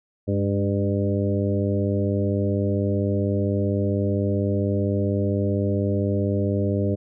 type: harmonic tone with a mistuned harmonic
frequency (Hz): 100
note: G2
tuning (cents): +35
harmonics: 1 / 2 / 3 / 4 / 5 / 6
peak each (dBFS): -23 / -26 / -28 / -29 / -30 / -31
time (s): 0.27-6.96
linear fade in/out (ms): 20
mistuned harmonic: 2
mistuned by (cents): +37
effects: none